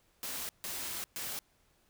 white noise bursts at uneven times, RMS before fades -39 dBFS, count 3, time 0.23-0.49 / 0.64-1.04 / 1.16-1.39 s, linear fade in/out 0 ms, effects pink hiss -70 dBFS RMS until 1.89 s

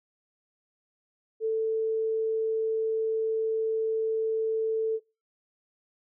sine tone, 443.2 Hz, A4, 13 cents sharp, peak -24 dBFS, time 1.4-5 s, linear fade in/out 50 ms, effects noise-tail reverb RT60 0.3 s tail -23 dB re dry

